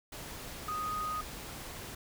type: tone in noise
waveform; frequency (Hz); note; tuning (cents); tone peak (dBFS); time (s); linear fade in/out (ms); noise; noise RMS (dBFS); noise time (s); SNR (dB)
sine; 1244.5; D#6; 0; -33; 0.68-1.21; 5; pink; -44; 0.12-1.95; +8
effects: none